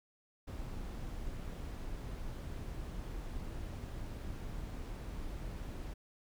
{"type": "noise with amplitude modulation", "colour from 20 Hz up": "brown", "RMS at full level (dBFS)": -41, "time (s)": [0.47, 5.94], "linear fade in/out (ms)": 10, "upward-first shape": "sine", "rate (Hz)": 285, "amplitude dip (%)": 25, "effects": []}